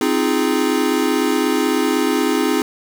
square chord, F minor seventh, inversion second, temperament equal with one note detuned, 261.6 / 311.1 / 347.4 / 415.3 Hz, C4 / Eb4 / F4 / Ab4, 0 / 0 / -9 / 0 cents, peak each -21 / -21 / -23 / -22 dBFS, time 0.01-2.62 s, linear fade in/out 2 ms, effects 7-bit

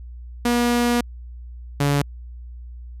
sawtooth tone pair in turn, 240.1 / 142.76 Hz, B3 / D3, -49 / -49 cents, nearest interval major sixth, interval 900 cents, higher first, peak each -13 dBFS, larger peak neither, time 0.45-1.01 / 1.8-2.02 s, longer first, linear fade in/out 5 ms, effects added 60 Hz sine -34 dBFS peak until 3 s + resampled to 32000 Hz

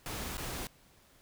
pink noise with dropouts, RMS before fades -39 dBFS, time 0.06-0.67 s, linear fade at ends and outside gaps 1 ms, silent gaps 0.371-0.379 s, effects pink hiss -63 dBFS RMS until 1.21 s

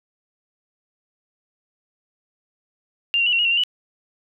sine tone with pitch steps, 2792 / 2753 / 2930 / 2738 / 2883 / 2731 / 2786 / 2956 Hz, F7 / F7 / F#7 / F7 / F#7 / F7 / F7 / F#7, -1 / -25 / -18 / -35 / -46 / -39 / -5 / -2 cents, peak -16 dBFS, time 3.14-3.636 s, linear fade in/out 0 ms, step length 62 ms, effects none

